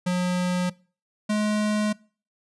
square tone pair in turn, 180 / 211.3 Hz, F#3 / G#3, -47 / +30 cents, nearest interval minor third, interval 277 cents, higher second, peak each -22 dBFS, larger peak neither, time 0.06-0.7 / 1.29-1.93 s, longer neither, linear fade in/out 10 ms, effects noise-tail reverb RT60 0.4 s tail -23 dB re dry + resampled to 24000 Hz

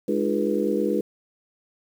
harmonic tone with a mistuned harmonic, 69.3 Hz, C#2, in tune, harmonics 3 / 4 / 5 / 6 / 7, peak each -27 / -27 / -27 / -27 / -27 dBFS, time 0.08-1.01 s, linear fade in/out 5 ms, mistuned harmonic 4, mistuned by +140 cents, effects 8-bit

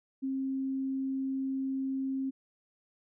sine tone, 267.2 Hz, C4, 36 cents sharp, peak -30 dBFS, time 0.22-2.31 s, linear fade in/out 20 ms, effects none

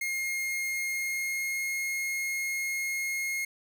45% pulse tone with pitch glide, 2138 to 2150 Hz, C7 to C7, +37 to +47 cents, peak -29 dBFS, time 0.01-3.45 s, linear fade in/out 5 ms, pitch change +10 cents, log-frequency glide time 0.88-1.72 s, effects none

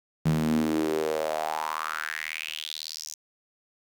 sawtooth tone with high-pass filter sweep, 78.1 Hz, D#2, 7 cents sharp, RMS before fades -29 dBFS, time 0.25-3.15 s, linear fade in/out 10 ms, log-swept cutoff 160 to 6300 Hz, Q 5.4, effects 9-bit

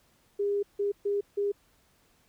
sine tone bursts at uneven times, 405.1 Hz, G#4, 43 cents flat, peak -25 dBFS, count 4, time 0.39-0.63 / 0.79-0.92 / 1.05-1.21 / 1.37-1.52 s, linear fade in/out 10 ms, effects pink hiss -66 dBFS RMS until 2.28 s

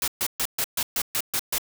white noise bursts, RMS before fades -25 dBFS, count 9, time 0.02-1.582 s, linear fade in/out 2 ms, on 58 ms, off 130 ms, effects none

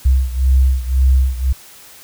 sine beating tone pair, 64.7 / 66.6 Hz, C2 / C2, -19 / +31 cents, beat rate 1.9 Hz, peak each -12 / -15 dBFS, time 0.05-1.53 s, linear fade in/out 10 ms, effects white hiss -41 dBFS RMS until 2.03 s

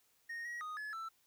triangle tone with pitch steps, 1856 / 1904 / 1242 / 1709 / 1329 Hz, A#6 / A#6 / D#6 / G#6 / E6, -8 / +36 / -3 / +49 / +14 cents, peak -39 dBFS, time 0.29-1.09 s, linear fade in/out 10 ms, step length 160 ms, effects white hiss -73 dBFS RMS until 1.26 s

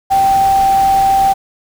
sine tone in noise, 780 Hz, G5, 9 cents flat, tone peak -8 dBFS, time 0.1-1.34 s, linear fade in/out 20 ms, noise pink, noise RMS -26 dBFS, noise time 0.1-1.34 s, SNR +15 dB, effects none

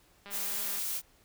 click train, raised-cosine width 0.3 ms, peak -31 dBFS, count 107, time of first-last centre 0.26-0.787 s, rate 201 Hz
blue noise, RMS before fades -34 dBFS, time 0.3-1.02 s, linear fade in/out 50 ms
effects pink hiss -64 dBFS RMS until 1.24 s

